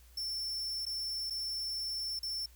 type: tone with dropouts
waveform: 45% pulse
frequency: 5390 Hz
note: E8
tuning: 38 cents sharp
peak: -35 dBFS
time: 0.17-2.46 s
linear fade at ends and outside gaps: 5 ms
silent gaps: 0.854-0.864 / 1.3-1.305 / 2.192-2.229 s
effects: added 60 Hz sine -56 dBFS peak until 2.55 s + white hiss -64 dBFS RMS until 2.55 s